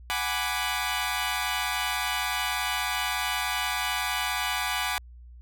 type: chord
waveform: 15% pulse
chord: G# half-diminished seventh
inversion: third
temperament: equal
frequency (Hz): 740 / 830.6 / 987.8 / 1174.7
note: F#5 / G#5 / B5 / D6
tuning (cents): 0 / 0 / 0 / 0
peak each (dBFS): -26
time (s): 0.1-4.98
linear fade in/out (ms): 0
effects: added 60 Hz sine -44 dBFS peak until 5.41 s